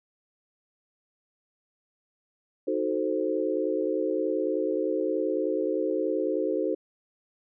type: chord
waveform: sine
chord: D# diminished seventh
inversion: none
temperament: equal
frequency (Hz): 311.1 / 370 / 440 / 523.3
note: D#4 / F#4 / A4 / C5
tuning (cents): 0 / 0 / 0 / 0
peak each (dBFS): -30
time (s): 2.67-6.75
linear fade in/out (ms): 10
effects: none